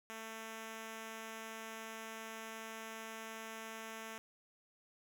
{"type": "tone", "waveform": "5% pulse", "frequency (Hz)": 222.7, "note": "A3", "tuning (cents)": 21, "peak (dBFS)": -34, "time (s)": [0.1, 4.18], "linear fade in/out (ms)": 0, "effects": []}